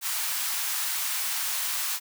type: high-pass noise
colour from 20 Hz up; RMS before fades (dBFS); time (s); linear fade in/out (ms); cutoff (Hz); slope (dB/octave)
white; -29; 0.01-2; 50; 840; 24
effects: none